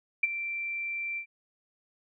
sine tone with ADSR envelope, 2350 Hz, D7, 1 cent sharp, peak -18 dBFS, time 0.23-1.26 s, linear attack 6 ms, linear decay 24 ms, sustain -13 dB, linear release 86 ms, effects none

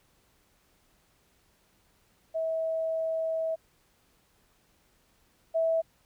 sine tone pair in turn, 647 / 653 Hz, E5 / E5, -32 / -17 cents, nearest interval unison, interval 15 cents, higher second, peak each -27 / -23 dBFS, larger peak second, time 2.34-3.56 / 5.54-5.82 s, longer first, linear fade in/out 20 ms, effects pink hiss -67 dBFS RMS until 6.05 s

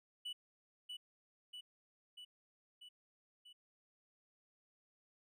triangle tone with echo, 2960 Hz, F#7, in tune, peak -40 dBFS, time 0.25-0.33 s, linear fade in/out 10 ms, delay 640 ms, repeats 5, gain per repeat -3 dB, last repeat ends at 3.53 s, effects none

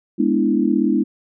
sine chord, E dominant seventh, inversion first, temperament equal with one note detuned, 207.7 / 245.4 / 293.7 / 329.6 Hz, G#3 / B3 / D4 / E4, 0 / -11 / 0 / 0 cents, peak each -20 dBFS, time 0.18-1.04 s, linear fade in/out 20 ms, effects none

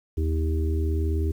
harmonic tone with a mistuned harmonic, 79.2 Hz, D#2, 31 cents sharp, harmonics 1 / 3 / 4 / 5, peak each -22 / -38 / -33 / -33 dBFS, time 0.17-1.32 s, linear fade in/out 10 ms, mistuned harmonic 1, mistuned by -31 cents, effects 9-bit

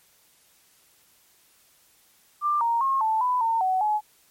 sine tone with pitch steps, 1187 / 931 / 1078 / 880 / 997 / 908 / 749 / 848 Hz, D6 / A#5 / C#6 / A5 / B5 / A#5 / F#5 / G#5, +18 / -2 / -49 / 0 / +16 / -46 / +21 / +36 cents, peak -20 dBFS, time 2.41-4.01 s, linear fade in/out 50 ms, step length 200 ms, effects white hiss -60 dBFS RMS until 4.3 s + MP3 64 kbps

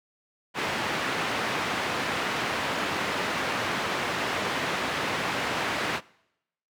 white band-pass noise, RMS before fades -29 dBFS, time 0.54-6.01 s, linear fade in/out 50 ms, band 120 to 2100 Hz, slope 12 dB/octave, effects noise-tail reverb RT60 0.8 s tail -23 dB re dry

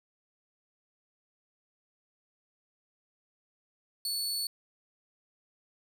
sawtooth tone, 4435 Hz, C#8, in tune, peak -28 dBFS, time 4.05-4.47 s, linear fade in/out 2 ms, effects none

